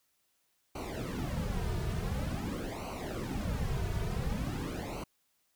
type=noise with flanger; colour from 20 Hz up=brown; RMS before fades=-35 dBFS; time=0.75-5.04 s; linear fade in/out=5 ms; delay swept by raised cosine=0.57 to 3.77 ms; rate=0.47 Hz; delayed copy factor=-0.85; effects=white hiss -75 dBFS RMS until 5.55 s